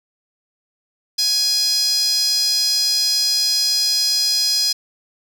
sawtooth tone with high-pass filter, 830.6 Hz, G#5, in tune, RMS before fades -18 dBFS, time 1.18-4.73 s, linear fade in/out 10 ms, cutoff 4800 Hz, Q 9.2, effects none

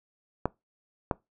clicks, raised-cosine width 1 ms, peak -11 dBFS, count 2, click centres 0.456 / 1.112 s, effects noise-tail reverb RT60 0.2 s tail -22 dB re dry

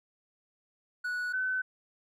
triangle / sine tone pair in turn, 1472 / 1516 Hz, F#6 / F#6, -9 / +42 cents, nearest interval minor second, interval 51 cents, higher second, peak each -29 / -28 dBFS, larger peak second, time 1.04-1.33 / 1.33-1.62 s, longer neither, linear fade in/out 10 ms, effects none

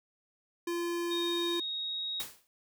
square tone, 344 Hz, F4, 26 cents flat, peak -32 dBFS, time 0.67-1.6 s, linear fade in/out 5 ms
sine tone with pitch glide, 3729 to 3779 Hz, A#7 to A#7, 0 to +23 cents, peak -33 dBFS, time 1.1-2.23 s, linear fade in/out 20 ms, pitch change +23 cents, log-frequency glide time 1.28-2.05 s
white noise with exponential decay, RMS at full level -36 dBFS, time 2.2-2.47 s, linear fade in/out 0 ms, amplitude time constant 58 ms
effects none

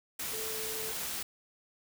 sine tone in noise, 440 Hz, A4, in tune, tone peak -41 dBFS, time 0.33-0.92 s, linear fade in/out 5 ms, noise white, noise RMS -37 dBFS, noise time 0.19-1.23 s, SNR -7 dB, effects none

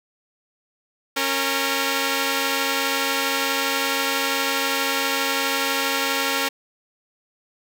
5% pulse tone pair together, 274.2 / 461.1 Hz, C#4 / A#4, -19 / -19 cents, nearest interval major sixth, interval 900 cents, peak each -12 dBFS, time 1.16-6.49 s, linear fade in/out 10 ms, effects none

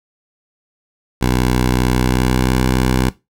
10% pulse tone with pitch glide, 62.4 to 63.64 Hz, B1 to C2, +19 to -47 cents, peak -5 dBFS, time 1.21-3.1 s, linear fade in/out 10 ms, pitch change +34 cents, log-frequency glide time 1.84-2.58 s, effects noise-tail reverb RT60 0.2 s tail -17 dB re dry

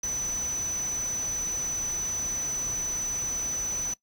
sine tone in noise, 5990 Hz, F#8, 20 cents sharp, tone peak -27 dBFS, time 0.03-3.94 s, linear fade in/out 5 ms, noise pink, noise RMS -41 dBFS, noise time 0.03-3.94 s, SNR +11 dB, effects noise-tail reverb RT60 0.1 s tail -19 dB re dry

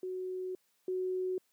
sine tone pair in turn, 370 / 370 Hz, F#4 / F#4, 0 / 0 cents, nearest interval unison, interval 0 cents, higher neither, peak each -35 / -31 dBFS, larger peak second, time 0.03-0.55 / 0.88-1.38 s, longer first, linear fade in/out 2 ms, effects white hiss -74 dBFS RMS until 1.52 s + high-pass 150 Hz 12 dB/octave

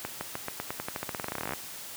accelerating click train, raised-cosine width 0.5 ms, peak -17 dBFS, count 26, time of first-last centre 0.05-1.535 s, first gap 160 ms, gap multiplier 0.9, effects white hiss -42 dBFS RMS until 1.96 s + high-pass 80 Hz 12 dB/octave

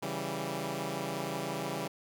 10% pulse chord, C# diminished, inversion none, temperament equal with one note detuned, 138.59 / 164.81 / 195.21 Hz, C#3 / E3 / G3, 0 / 0 / -7 cents, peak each -30 dBFS, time 0.02-1.88 s, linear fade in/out 10 ms, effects none

